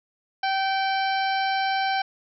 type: harmonic tone with a mistuned harmonic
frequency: 774 Hz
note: G5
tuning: 22 cents flat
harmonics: 1 / 2 / 3 / 4 / 5 / 6 / 7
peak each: -23 / -29 / -33 / -35 / -37 / -39 / -40 dBFS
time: 0.43-2.02 s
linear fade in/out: 5 ms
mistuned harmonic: 5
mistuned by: +75 cents
effects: none